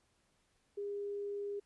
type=tone; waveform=sine; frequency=405.8 Hz; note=G#4; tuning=40 cents flat; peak=-37 dBFS; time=0.77-1.6 s; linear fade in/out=10 ms; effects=pink hiss -75 dBFS RMS until 1.65 s + resampled to 24000 Hz